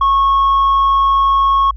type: tone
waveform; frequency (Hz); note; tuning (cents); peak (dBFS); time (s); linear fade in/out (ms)
sine; 1097; C#6; -18; -7; 0.01-1.71; 5
effects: tanh soft clip ceiling -8 dBFS + added 54 Hz sine -26 dBFS peak until 1.76 s